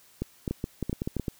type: clicks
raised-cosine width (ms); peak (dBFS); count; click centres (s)
3; -16; 12; 0.22 / 0.478 / 0.51 / 0.641 / 0.827 / 0.896 / 0.929 / 1.019 / 1.075 / 1.167 / 1.197 / 1.282
effects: white hiss -58 dBFS RMS until 1.39 s